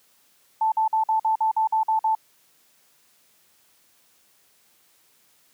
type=tone bursts; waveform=sine; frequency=880 Hz; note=A5; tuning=in tune; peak=-18 dBFS; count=10; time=0.61-2.151 s; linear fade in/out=5 ms; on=110 ms; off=49 ms; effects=white hiss -61 dBFS RMS until 5.53 s + high-pass 100 Hz 12 dB/octave